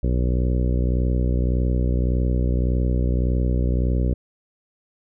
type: harmonic tone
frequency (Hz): 61.74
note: B1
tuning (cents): 0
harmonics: 1 / 2 / 3 / 4 / 5 / 6 / 7 / 8 / 9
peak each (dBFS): -19 / -25 / -29 / -31 / -33 / -35 / -36 / -37 / -38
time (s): 0.03-4.14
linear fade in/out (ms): 5
effects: none